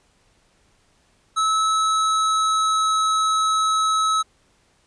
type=tone with pitch glide; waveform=square; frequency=1299 to 1291.5 Hz; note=E6 to E6; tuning=-26 to -36 cents; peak=-18 dBFS; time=1.36-4.23 s; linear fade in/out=20 ms; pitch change=-10 cents; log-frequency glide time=1.55-2.99 s; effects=pink hiss -61 dBFS RMS until 4.86 s + resampled to 22050 Hz